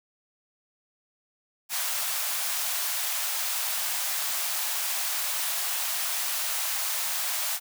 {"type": "high-pass noise", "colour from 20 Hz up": "white", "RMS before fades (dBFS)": -29, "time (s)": [1.69, 7.6], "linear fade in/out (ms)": 50, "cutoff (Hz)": 610, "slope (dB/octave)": 48, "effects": []}